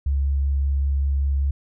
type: tone with vibrato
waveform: sine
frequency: 69.3 Hz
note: C#2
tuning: in tune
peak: -18 dBFS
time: 0.06-1.51 s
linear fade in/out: 5 ms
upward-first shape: triangle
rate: 5.2 Hz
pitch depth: 11 cents each way
effects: none